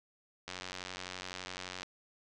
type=click train; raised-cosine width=0.2 ms; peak=-23 dBFS; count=125; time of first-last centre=0.48-1.831 s; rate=91.8 Hz; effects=resampled to 22050 Hz + 9-bit